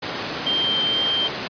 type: tone in noise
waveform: sine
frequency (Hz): 3149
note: G7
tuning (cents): +7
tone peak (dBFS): -19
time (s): 0.46-1.28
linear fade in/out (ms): 10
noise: pink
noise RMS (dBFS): -26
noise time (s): 0.02-1.48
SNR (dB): +4
effects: high-pass 200 Hz 12 dB/octave + resampled to 11025 Hz